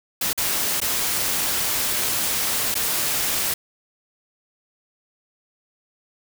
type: noise with dropouts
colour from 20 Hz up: white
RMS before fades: -23 dBFS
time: 0.21-3.54 s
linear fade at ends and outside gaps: 5 ms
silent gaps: 0.331-0.376 / 0.803-0.815 / 2.743-2.752 s
effects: none